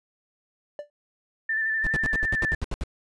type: tone with exponential decay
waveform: triangle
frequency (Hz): 587.3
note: D5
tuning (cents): 0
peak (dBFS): -26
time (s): 0.79-0.9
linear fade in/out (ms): 1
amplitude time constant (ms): 22
type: tone with vibrato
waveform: sine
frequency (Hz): 1772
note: A6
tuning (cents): +12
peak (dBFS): -23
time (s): 1.49-2.55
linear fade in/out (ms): 5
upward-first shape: square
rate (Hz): 12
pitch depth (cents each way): 21
type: noise bursts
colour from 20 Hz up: brown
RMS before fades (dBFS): -27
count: 11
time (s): 1.84-2.837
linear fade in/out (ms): 0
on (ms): 27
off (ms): 70
effects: resampled to 22050 Hz